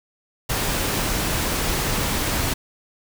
pink noise, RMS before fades -23 dBFS, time 0.49-2.54 s, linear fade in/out 10 ms, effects none

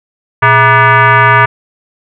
sine tone with frequency modulation, 119.7 Hz, A#2, 46 cents sharp, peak -3 dBFS, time 0.42-1.46 s, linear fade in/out 10 ms, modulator 537 Hz, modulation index 3.4, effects none

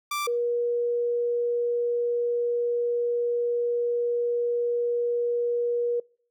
sawtooth / sine tone pair in turn, 1174.7 / 478.2 Hz, D6 / A#4, 0 / +44 cents, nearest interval octave + major third, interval 1556 cents, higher first, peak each -23 dBFS, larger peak neither, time 0.11-0.27 / 0.27-6 s, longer second, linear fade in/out 5 ms, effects noise-tail reverb RT60 0.5 s tail -26 dB re dry

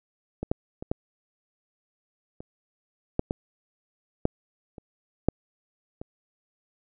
clicks, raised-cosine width 2 ms, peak -17 / -10 / -22 / -12 / -26 / -9 / -13 / -7 / -28 / -6 / -23 dBFS, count 11, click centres 0.43 / 0.515 / 0.825 / 0.915 / 2.405 / 3.194 / 3.309 / 4.254 / 4.782 / 5.286 / 6.015 s, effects none

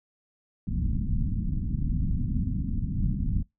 pink low-pass noise, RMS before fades -27 dBFS, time 0.67-3.43 s, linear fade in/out 5 ms, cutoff 250 Hz, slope 48 dB/octave, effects noise-tail reverb RT60 0.2 s tail -26 dB re dry

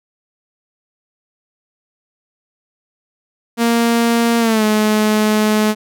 sawtooth tone with pitch glide, 233.1 to 213.8 Hz, A#3 to A3, 0 to -49 cents, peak -8 dBFS, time 3.57-5.75 s, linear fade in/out 50 ms, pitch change -149 cents, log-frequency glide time 4.39-4.64 s, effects none

